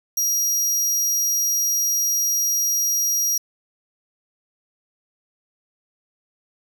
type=tone; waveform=sawtooth; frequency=5720 Hz; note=F8; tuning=41 cents sharp; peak=-16 dBFS; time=0.17-3.38 s; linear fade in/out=5 ms; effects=none